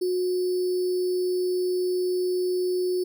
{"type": "tone with sample-and-hold", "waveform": "sine", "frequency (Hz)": 363.7, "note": "F#4", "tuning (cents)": -30, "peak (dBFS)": -22, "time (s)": [0.01, 3.04], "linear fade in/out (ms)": 10, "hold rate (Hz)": 4900, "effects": []}